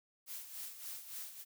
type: noise with tremolo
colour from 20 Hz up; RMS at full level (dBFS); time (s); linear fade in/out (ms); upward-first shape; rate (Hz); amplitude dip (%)
blue; -44; 0.26-1.45; 50; sine; 3.5; 65
effects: none